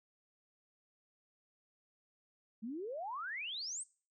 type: exponential sweep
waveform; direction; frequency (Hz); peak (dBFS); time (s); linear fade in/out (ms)
sine; up; 207.7 to 8870; -39; 2.62-3.84; 20
effects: noise-tail reverb RT60 0.4 s tail -22 dB re dry